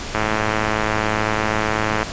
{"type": "click train", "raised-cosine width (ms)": 0.5, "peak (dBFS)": -4, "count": 204, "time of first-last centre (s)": [0.15, 2.03], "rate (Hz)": 108, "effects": ["pink hiss -29 dBFS RMS until 2.12 s", "resampled to 16000 Hz"]}